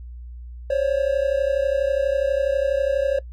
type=tone pair together; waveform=triangle; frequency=534.8 / 567 Hz; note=C5 / C#5; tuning=+38 / +39 cents; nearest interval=minor second; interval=101 cents; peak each=-19 dBFS; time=0.7-3.19 s; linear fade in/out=5 ms; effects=noise-tail reverb RT60 0.1 s tail -20 dB re dry + added 60 Hz sine -34 dBFS peak until 3.32 s